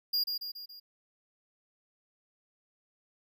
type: tone with echo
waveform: square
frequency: 4831 Hz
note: D8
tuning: 48 cents sharp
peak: -27 dBFS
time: 0.13-0.24 s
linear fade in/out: 10 ms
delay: 140 ms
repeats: 4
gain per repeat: -5 dB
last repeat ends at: 0.8 s
effects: none